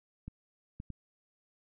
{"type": "clicks", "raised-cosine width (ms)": 5, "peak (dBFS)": -29, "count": 3, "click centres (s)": [0.28, 0.801, 0.903], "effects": []}